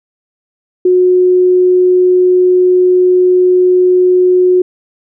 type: tone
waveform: sine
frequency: 364.3 Hz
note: F#4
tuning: 27 cents flat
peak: -5 dBFS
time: 0.85-4.62 s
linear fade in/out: 5 ms
effects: none